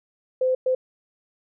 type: tone bursts at uneven times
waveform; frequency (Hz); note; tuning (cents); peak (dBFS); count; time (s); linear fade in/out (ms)
sine; 514; C5; -31; -18; 2; 0.41-0.55 / 0.66-0.75; 5
effects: none